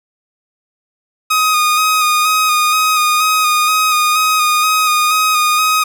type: tone with vibrato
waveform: sawtooth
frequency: 1244.5 Hz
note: D#6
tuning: in tune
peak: -7 dBFS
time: 1.3-5.84 s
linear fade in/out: 10 ms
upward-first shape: square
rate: 2.1 Hz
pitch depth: 22 cents each way
effects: none